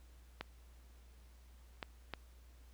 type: clicks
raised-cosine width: 0.3 ms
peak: -24 dBFS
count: 3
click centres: 0.41 / 1.828 / 2.137 s
effects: added 60 Hz sine -57 dBFS peak until 2.73 s + pink hiss -69 dBFS RMS until 2.73 s